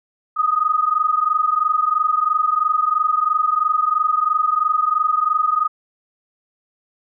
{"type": "tone pair together", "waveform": "sine", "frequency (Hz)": [1234, 1257], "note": ["D#6", "D#6"], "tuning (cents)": [-15, 17], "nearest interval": "unison", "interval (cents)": 32, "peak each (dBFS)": -18, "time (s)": [0.36, 5.68], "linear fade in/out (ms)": 20, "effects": []}